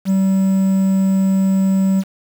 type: tone with quantisation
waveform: triangle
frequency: 192.2 Hz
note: G3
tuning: 34 cents flat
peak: -10 dBFS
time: 0.05-2.04 s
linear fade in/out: 50 ms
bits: 6
effects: none